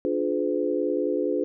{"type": "chord", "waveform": "sine", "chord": "D diminished seventh", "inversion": "none", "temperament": "just", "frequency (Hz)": [293.7, 352.4, 422.9, 507.5], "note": ["D4", "F4", "Ab4", "Cb5"], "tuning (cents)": [0, 16, 31, 47], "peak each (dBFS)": -28, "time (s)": [0.05, 1.44], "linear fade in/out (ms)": 0, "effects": []}